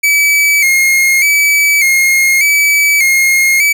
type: tone with vibrato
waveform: 45% pulse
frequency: 2217 Hz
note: C#7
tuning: in tune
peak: -7 dBFS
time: 0.03-3.73 s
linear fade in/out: 10 ms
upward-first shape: square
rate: 0.84 Hz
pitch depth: 59 cents each way
effects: none

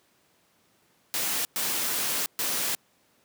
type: noise bursts at uneven times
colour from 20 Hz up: white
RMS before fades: -28 dBFS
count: 3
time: 1.14-1.45 / 1.56-2.26 / 2.39-2.75 s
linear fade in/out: 0 ms
effects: pink hiss -65 dBFS RMS until 3.24 s + high-pass 150 Hz 12 dB/octave

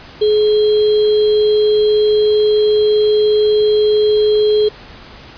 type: tone with sample-and-hold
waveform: sine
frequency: 423.5 Hz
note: G#4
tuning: 34 cents sharp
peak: -9 dBFS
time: 0.21-4.69 s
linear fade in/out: 10 ms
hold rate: 3675 Hz
effects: pink hiss -37 dBFS RMS until 5.37 s + resampled to 11025 Hz

